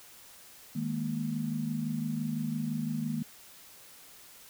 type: chord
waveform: sine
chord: D# suspended fourth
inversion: none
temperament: just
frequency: 155.56 / 207.4 / 233.3 Hz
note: D#3 / G#3 / A#3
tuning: 0 / -2 / +2 cents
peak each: -35 / -36 / -33 dBFS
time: 0.75-3.23 s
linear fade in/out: 10 ms
effects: white hiss -53 dBFS RMS until 4.49 s